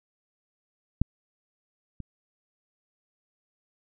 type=clicks; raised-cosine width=5 ms; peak=-9 / -25 dBFS; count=2; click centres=1.016 / 2.003 s; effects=none